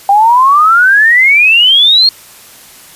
sine exponential sweep, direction up, 784 to 4333 Hz, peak -3 dBFS, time 0.09-2.09 s, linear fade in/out 2 ms, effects white hiss -36 dBFS RMS until 2.95 s + resampled to 32000 Hz

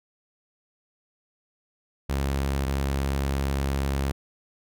sawtooth tone pair in turn, 68.6 / 68.6 Hz, C#2 / C#2, -17 / -17 cents, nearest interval unison, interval 0 cents, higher neither, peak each -20 dBFS, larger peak neither, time 2.09-2.66 / 2.66-4.12 s, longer second, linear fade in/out 10 ms, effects none

